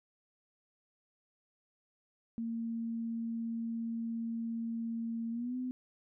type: tone with pitch glide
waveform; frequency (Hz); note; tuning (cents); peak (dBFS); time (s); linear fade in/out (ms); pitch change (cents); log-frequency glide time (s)
sine; 229.3 to 253; A#3 to B3; -28 to +42; -34; 2.38-5.71; 0; +170; 5.31-5.56
effects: none